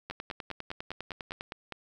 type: two click trains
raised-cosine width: 0.3 ms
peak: -21 / -22 dBFS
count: 14 / 9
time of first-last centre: 0.1-1.409 / 0.11-1.723 s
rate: 9.93 / 4.96 Hz
effects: 10-bit